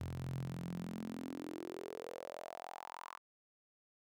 sawtooth tone with high-pass filter sweep, 43.32 Hz, F1, 13 cents flat, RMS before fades -45 dBFS, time 0-3.18 s, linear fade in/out 10 ms, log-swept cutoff 99 to 1100 Hz, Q 5.4, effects none

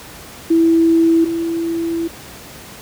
sine tone pair in turn, 329.6 / 332.9 Hz, E4 / E4, 0 / +17 cents, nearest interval unison, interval 17 cents, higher second, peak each -9 / -17 dBFS, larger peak first, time 0.5-1.25 / 1.25-2.08 s, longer second, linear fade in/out 10 ms, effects pink hiss -36 dBFS RMS until 2.81 s + high-pass 60 Hz 12 dB/octave

